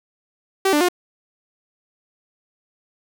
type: tone with pitch steps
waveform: sawtooth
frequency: 385.7 / 295.9 / 357.5 Hz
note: G4 / D4 / F4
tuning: -28 / +13 / +41 cents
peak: -11 dBFS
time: 0.65-0.887 s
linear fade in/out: 5 ms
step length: 79 ms
effects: none